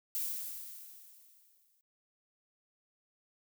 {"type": "noise with exponential decay", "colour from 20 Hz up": "violet", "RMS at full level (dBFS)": -34, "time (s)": [0.15, 1.81], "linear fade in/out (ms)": 0, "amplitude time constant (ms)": 360, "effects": ["noise-tail reverb RT60 0.1 s tail -24 dB re dry"]}